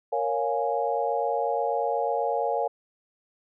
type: chord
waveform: sine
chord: Bb minor seventh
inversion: none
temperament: equal with one note detuned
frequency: 466.2 / 554.4 / 704.5 / 830.6 Hz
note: Bb4 / Db5 / F5 / Ab5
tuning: 0 / 0 / +15 / 0 cents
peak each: -29 dBFS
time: 0.12-2.68 s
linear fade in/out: 10 ms
effects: none